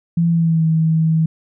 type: tone with pitch glide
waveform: sine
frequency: 168.5 to 160.52 Hz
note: E3 to E3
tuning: +38 to -46 cents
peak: -12 dBFS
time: 0.17-1.26 s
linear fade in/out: 5 ms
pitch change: -84 cents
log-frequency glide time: 0.29-0.65 s
effects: none